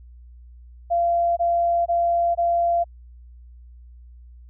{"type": "tone bursts", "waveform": "sine", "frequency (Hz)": 687, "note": "F5", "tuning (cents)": -29, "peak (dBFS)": -17, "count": 4, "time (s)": [0.9, 2.843], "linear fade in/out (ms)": 20, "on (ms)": 470, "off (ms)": 21, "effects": ["added 60 Hz sine -42 dBFS peak until 4.49 s"]}